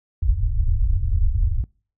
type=low-pass noise; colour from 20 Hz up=pink; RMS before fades=-19 dBFS; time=0.22-1.64 s; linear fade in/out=2 ms; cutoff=100 Hz; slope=48 dB/octave; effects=noise-tail reverb RT60 0.4 s tail -25 dB re dry